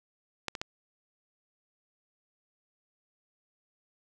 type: clicks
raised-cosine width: 0.2 ms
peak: -14 / -19 / -16 dBFS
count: 3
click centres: 0.483 / 0.552 / 0.615 s
effects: none